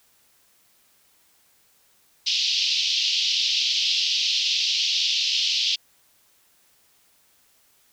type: band-pass noise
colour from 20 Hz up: pink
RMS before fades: -23 dBFS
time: 2.26-5.76 s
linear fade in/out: 10 ms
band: 2800 to 5400 Hz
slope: 48 dB/octave
effects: white hiss -61 dBFS RMS until 7.92 s